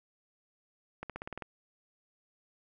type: accelerating click train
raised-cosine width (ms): 0.5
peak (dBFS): -24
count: 8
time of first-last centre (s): 1.03-1.423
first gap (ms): 67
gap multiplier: 0.94
effects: none